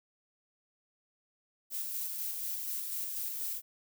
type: noise with tremolo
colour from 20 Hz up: violet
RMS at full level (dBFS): -36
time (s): 1.7-3.62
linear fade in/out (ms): 50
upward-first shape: square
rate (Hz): 4.1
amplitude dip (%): 25
effects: none